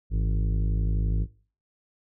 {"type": "harmonic tone with a mistuned harmonic", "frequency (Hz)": 51.8, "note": "G#1", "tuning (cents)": -4, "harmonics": [1, 2, 3, 5, 6, 7, 8, 9], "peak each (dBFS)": [-22, -30, -33, -44, -46, -49, -51, -51], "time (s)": [0.1, 1.27], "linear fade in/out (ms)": 50, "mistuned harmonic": 3, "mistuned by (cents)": 96, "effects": ["noise-tail reverb RT60 0.4 s tail -20 dB re dry"]}